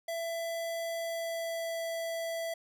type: tone with pitch glide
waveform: square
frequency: 667 to 662.8 Hz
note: E5 to E5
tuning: +20 to +9 cents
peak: -34 dBFS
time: 0.08-2.54 s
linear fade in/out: 5 ms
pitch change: -11 cents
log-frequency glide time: 0.95-1.79 s
effects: none